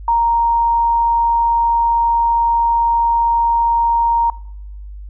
sine tone, 932.3 Hz, A#5, in tune, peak -11 dBFS, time 0.08-4.3 s, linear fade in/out 2 ms, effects noise-tail reverb RT60 0.8 s tail -23 dB re dry + added 50 Hz sine -29 dBFS peak until 5.09 s

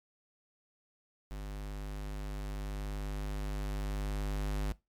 square tone with level ramp, 50.4 Hz, G1, 49 cents sharp, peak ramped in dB -39 to -31 dBFS, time 1.31-4.72 s, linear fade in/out 0 ms, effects noise-tail reverb RT60 0.2 s tail -19 dB re dry + MP3 96 kbps

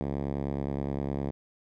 5% pulse tone with band-pass filter, 69.7 Hz, C#2, 10 cents sharp, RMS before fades -32 dBFS, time 0.01-1.31 s, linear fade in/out 0 ms, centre 150 Hz, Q 0.64, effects none

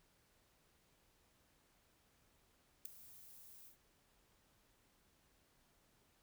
violet noise with ADSR envelope, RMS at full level -41 dBFS, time 2.85-3.77 s, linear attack 5 ms, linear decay 6 ms, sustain -18 dB, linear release 110 ms, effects pink hiss -74 dBFS RMS until 6.22 s

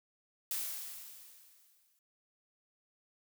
blue noise with exponential decay, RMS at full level -35 dBFS, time 0.51-1.99 s, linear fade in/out 1 ms, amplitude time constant 320 ms, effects none

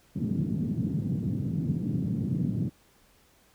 white band-pass noise, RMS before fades -29 dBFS, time 0.15-2.7 s, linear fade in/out 20 ms, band 110 to 220 Hz, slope 24 dB/octave, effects pink hiss -62 dBFS RMS until 3.54 s

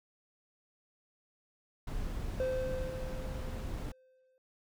brown noise, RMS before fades -38 dBFS, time 1.87-3.92 s, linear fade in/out 5 ms
triangle tone with exponential decay, 517 Hz, C5, 21 cents flat, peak -27 dBFS, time 2.4-4.38 s, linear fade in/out 1 ms, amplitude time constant 430 ms
effects none

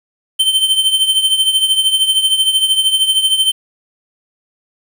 square tone with tremolo, 3099 Hz, G7, 21 cents flat, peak -8 dBFS, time 0.39-3.52 s, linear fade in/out 10 ms, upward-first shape triangle, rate 13 Hz, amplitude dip 75%, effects 7-bit

